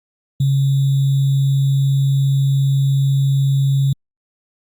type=tone with sample-and-hold; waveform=sine; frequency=137.1 Hz; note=C#3; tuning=19 cents flat; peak=-12 dBFS; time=0.4-3.93 s; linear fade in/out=5 ms; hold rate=3675 Hz; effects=Opus 48 kbps